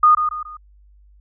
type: tone with echo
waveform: sine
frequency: 1229 Hz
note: D#6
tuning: 22 cents flat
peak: -8 dBFS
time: 0.03-0.15 s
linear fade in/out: 5 ms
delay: 140 ms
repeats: 3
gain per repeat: -8 dB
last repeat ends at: 0.57 s
effects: added 50 Hz sine -47 dBFS peak until 1.2 s